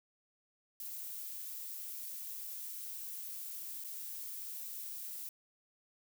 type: noise with dropouts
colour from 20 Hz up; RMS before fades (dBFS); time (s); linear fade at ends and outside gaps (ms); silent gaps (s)
violet; -44; 0.8-5.29; 1; 3.839-3.846
effects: none